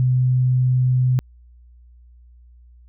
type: tone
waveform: sine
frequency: 127.1 Hz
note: C3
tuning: 50 cents flat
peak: -14 dBFS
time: 0-1.19 s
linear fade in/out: 0 ms
effects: added 60 Hz sine -45 dBFS peak until 2.88 s